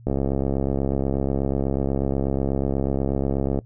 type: click train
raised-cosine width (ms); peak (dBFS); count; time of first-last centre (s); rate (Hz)
2; -10; 241; 0.07-3.589; 68.2
effects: noise-tail reverb RT60 0.1 s tail -21 dB re dry + added 117 Hz sine -43 dBFS peak until 3.65 s